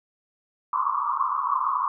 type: band-pass noise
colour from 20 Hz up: pink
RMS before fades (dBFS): -25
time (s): 0.73-1.88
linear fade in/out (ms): 2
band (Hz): 1000 to 1200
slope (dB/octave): 96
effects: none